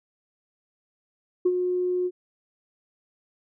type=tone with ADSR envelope; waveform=sine; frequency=361.4 Hz; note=F#4; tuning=41 cents flat; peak=-15 dBFS; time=1.45-2.11 s; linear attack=10 ms; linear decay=50 ms; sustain=-7 dB; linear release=49 ms; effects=tanh soft clip ceiling -13 dBFS